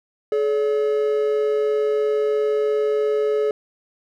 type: tone pair together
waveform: triangle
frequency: 427.2 / 570.2 Hz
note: G#4 / C#5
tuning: +49 / +49 cents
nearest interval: perfect fourth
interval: 500 cents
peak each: -16 / -24 dBFS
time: 0.32-3.51 s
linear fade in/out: 2 ms
effects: none